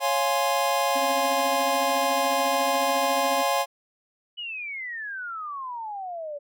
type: chord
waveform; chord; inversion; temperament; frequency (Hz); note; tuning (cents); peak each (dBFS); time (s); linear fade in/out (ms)
square; Db major seventh; none; equal; 554.4 / 698.5 / 830.6 / 1046.5; Db5 / F5 / Ab5 / C6; 0 / 0 / 0 / 0; -28; 0-3.66; 50
type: tone with tremolo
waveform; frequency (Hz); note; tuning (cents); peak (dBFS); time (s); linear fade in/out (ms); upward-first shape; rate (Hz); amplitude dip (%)
40% pulse; 270; C#4; -45; -29; 0.95-3.43; 10; triangle; 14; 80
type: exponential sweep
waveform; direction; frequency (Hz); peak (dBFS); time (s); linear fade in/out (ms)
sine; down; 2979 to 564; -31; 4.37-6.39; 20
effects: none